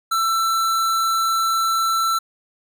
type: tone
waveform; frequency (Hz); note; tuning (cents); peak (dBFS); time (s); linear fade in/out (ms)
square; 1336; E6; +23; -18; 0.11-2.19; 10
effects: none